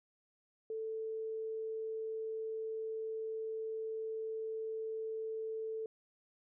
sine tone, 442.1 Hz, A4, 8 cents sharp, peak -37 dBFS, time 0.7-5.86 s, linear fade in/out 2 ms, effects none

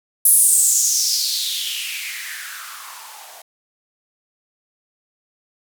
violet noise with band-pass filter sweep, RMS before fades -20 dBFS, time 0.25-3.42 s, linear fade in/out 5 ms, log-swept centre 11000 to 670 Hz, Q 5, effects none

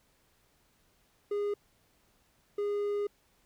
triangle tone bursts at uneven times, 410 Hz, G#4, 22 cents flat, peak -27 dBFS, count 2, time 1.31-1.54 / 2.58-3.07 s, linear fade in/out 5 ms, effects pink hiss -69 dBFS RMS until 3.45 s

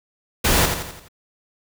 pink noise with echo, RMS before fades -17 dBFS, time 0.44-0.66 s, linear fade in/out 10 ms, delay 85 ms, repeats 5, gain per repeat -6 dB, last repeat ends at 1.085 s, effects none

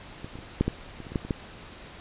clicks, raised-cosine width 3 ms, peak -24 / -27 / -29 / -8 / -12 / -26 / -28 / -26 / -12 / -24 / -12 dBFS, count 11, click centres 0.245 / 0.355 / 0.388 / 0.61 / 0.68 / 1.003 / 1.068 / 1.12 / 1.158 / 1.25 / 1.308 s, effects pink hiss -45 dBFS RMS until 2 s + resampled to 8000 Hz

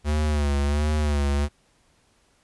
square tone with vibrato, 73.42 Hz, D2, in tune, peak -21 dBFS, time 0.04-1.49 s, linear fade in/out 50 ms, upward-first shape sine, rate 1.4 Hz, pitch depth 67 cents each way, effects pink hiss -63 dBFS RMS until 2.43 s + resampled to 24000 Hz

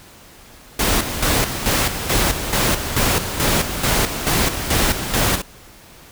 pink noise with tremolo, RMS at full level -17 dBFS, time 0.79-5.42 s, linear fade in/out 5 ms, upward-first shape square, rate 2.3 Hz, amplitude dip 60%, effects pink hiss -44 dBFS RMS until 6.11 s

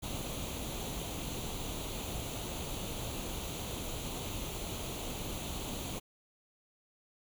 pink noise with comb filter, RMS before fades -39 dBFS, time 0.02-6 s, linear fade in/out 20 ms, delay 0.29 ms, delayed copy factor +0.65, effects none

